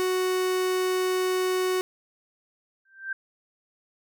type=tone; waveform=45% pulse; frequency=370 Hz; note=F#4; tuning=in tune; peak=-23 dBFS; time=0-1.81 s; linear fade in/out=0 ms
type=tone with exponential growth; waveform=sine; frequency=1568 Hz; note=G6; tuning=in tune; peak=-25 dBFS; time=2.85-3.13 s; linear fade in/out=5 ms; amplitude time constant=60 ms
effects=none